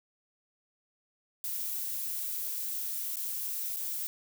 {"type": "noise with dropouts", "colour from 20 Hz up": "violet", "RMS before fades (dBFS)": -35, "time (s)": [1.44, 4.07], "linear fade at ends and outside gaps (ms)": 0, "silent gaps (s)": [[3.158, 3.169], [3.762, 3.769]], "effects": []}